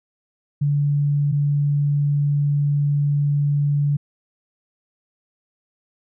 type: tone pair in turn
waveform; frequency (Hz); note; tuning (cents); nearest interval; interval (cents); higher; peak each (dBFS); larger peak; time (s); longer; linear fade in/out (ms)
sine; 144.4 / 144.4; D3 / D3; -29 / -29; unison; 0; neither; -16; neither; 0.61-1.32 / 1.32-3.97; second; 10
effects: none